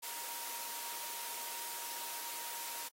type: tone in noise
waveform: sine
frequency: 939 Hz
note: A#5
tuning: 12 cents sharp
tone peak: -50 dBFS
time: 0.02-2.89 s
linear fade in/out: 20 ms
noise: white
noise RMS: -43 dBFS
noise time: 0.02-2.89 s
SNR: -10 dB
effects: high-pass 400 Hz 12 dB/octave + AAC 48 kbps